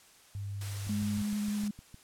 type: tone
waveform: sine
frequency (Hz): 100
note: G2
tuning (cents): +35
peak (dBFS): -35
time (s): 0.35-1.22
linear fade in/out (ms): 0
type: noise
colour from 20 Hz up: white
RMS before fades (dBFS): -44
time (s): 0.61-1.68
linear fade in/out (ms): 2
type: click train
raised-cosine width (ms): 5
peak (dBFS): -35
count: 8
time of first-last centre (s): 0.87-1.944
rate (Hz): 6.52
type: tone with vibrato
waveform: sine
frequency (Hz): 207.7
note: G#3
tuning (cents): 0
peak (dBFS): -30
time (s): 0.89-1.71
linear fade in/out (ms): 5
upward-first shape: triangle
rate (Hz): 11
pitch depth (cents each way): 16
effects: white hiss -59 dBFS RMS until 2.03 s + low-pass 11000 Hz 12 dB/octave